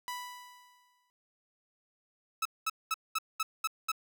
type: tone with exponential decay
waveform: sawtooth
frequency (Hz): 987.8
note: B5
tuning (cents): 0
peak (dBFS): -31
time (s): 0.08-1.1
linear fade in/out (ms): 0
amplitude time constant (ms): 220
type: tone bursts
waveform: sawtooth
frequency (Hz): 1300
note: E6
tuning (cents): -24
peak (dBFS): -25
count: 7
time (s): 2.42-3.918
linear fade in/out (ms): 5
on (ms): 34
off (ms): 210
effects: none